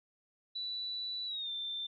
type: tone with pitch glide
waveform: sine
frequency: 3958 to 3567 Hz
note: B7 to A7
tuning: +3 to +23 cents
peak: -36 dBFS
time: 0.55-1.87 s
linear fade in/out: 10 ms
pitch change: -180 cents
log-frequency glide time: 1.26-1.51 s
effects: none